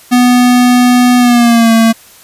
square tone with pitch glide, 246.9 to 226.4 Hz, B3 to A3, 0 to +50 cents, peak -5 dBFS, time 0.11-1.93 s, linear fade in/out 20 ms, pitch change -150 cents, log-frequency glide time 1.18-1.72 s, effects white hiss -39 dBFS RMS until 2.23 s + resampled to 32000 Hz

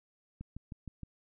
click train, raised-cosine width 5 ms, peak -30 dBFS, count 5, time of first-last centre 0.41-1.033 s, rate 6.42 Hz, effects none

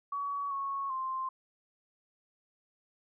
sine tone with pitch steps, 1130 / 1103 / 1050 Hz, C#6 / C#6 / C6, +33 / -9 / +6 cents, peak -32 dBFS, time 0.12-1.29 s, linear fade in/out 5 ms, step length 390 ms, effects none

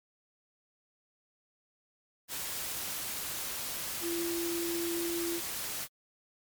sine tone in noise, 340.3 Hz, F4, 45 cents flat, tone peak -32 dBFS, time 4.01-5.41 s, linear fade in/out 50 ms, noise white, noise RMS -37 dBFS, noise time 2.28-5.88 s, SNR +2 dB, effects MP3 96 kbps

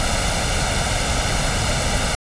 pink noise with comb filter, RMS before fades -20 dBFS, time 0-2.15 s, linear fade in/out 0 ms, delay 1.4 ms, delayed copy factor +0.6, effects resampled to 22050 Hz

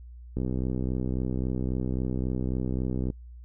click train, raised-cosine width 3 ms, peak -17 dBFS, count 175, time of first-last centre 0.37-3.102 s, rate 63.7 Hz, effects noise-tail reverb RT60 0.1 s tail -24 dB re dry + added 60 Hz sine -42 dBFS peak until 3.44 s

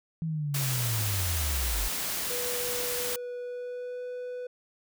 sine linear sweep, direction down, 164.81 to 43.65 Hz, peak -28 dBFS, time 0.22-1.88 s, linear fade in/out 0 ms
white noise, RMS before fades -32 dBFS, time 0.54-3.16 s, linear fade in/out 5 ms
triangle tone with pitch glide, 490 to 496 Hz, B4 to B4, -14 to +7 cents, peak -32 dBFS, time 2.3-4.47 s, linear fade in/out 5 ms, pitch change +21 cents, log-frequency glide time 3.38-4.03 s
effects none

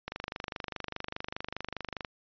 click train, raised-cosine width 0.3 ms, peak -19 dBFS, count 50, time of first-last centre 0.08-2.048 s, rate 24.9 Hz, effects resampled to 11025 Hz

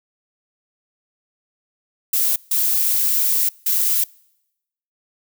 violet noise bursts at uneven times, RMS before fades -18 dBFS, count 3, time 2.13-2.36 / 2.51-3.49 / 3.66-4.04 s, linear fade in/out 5 ms, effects noise-tail reverb RT60 0.9 s tail -26 dB re dry

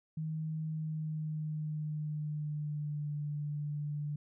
sine tone with pitch glide, 157.3 to 147.62 Hz, D#3 to D3, +19 to +9 cents, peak -34 dBFS, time 0.17-4.16 s, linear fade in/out 5 ms, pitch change -110 cents, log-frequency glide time 0.64-3.12 s, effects none

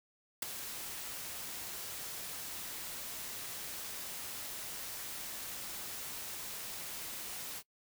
white noise with ADSR envelope, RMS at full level -31 dBFS, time 0.42-7.63 s, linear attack 7 ms, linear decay 6 ms, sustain -12 dB, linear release 55 ms, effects noise-tail reverb RT60 0.1 s tail -23 dB re dry

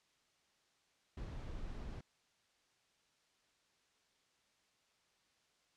brown noise, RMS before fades -45 dBFS, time 1.17-2.01 s, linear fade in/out 5 ms, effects white hiss -75 dBFS RMS until 5.76 s + low-pass 6000 Hz 12 dB/octave

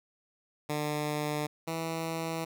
10% pulse tone pair in turn, 149.6 / 163.39 Hz, D3 / E3, +32 / -15 cents, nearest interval major second, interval 153 cents, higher second, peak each -22 / -24 dBFS, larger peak first, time 0.69-1.47 / 1.67-2.45 s, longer neither, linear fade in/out 10 ms, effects none

